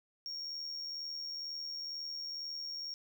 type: tone with amplitude modulation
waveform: triangle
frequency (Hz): 5550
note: F8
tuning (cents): -12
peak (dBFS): -36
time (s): 0.26-2.94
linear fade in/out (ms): 0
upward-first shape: sine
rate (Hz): 82.1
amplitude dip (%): 40
effects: none